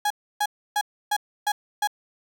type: tone bursts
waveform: 35% pulse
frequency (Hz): 830.6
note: G#5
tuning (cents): 0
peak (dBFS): -19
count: 6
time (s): 0.05-1.874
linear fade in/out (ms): 5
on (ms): 54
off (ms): 300
effects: none